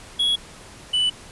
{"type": "tone pair in turn", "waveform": "triangle", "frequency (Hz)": [3345, 2980], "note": ["G#7", "F#7"], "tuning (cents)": [12, 12], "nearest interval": "major second", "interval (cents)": 200, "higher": "first", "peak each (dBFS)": -16, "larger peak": "neither", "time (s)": [[0.19, 0.36], [0.93, 1.1]], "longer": "neither", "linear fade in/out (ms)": 10, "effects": ["pink hiss -43 dBFS RMS until 1.31 s", "resampled to 24000 Hz"]}